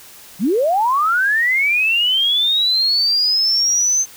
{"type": "linear sweep", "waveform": "sine", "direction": "up", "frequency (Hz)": [160, 6272], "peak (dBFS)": -13, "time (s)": [0.39, 4.06], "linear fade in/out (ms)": 50, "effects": ["white hiss -41 dBFS RMS until 4.16 s"]}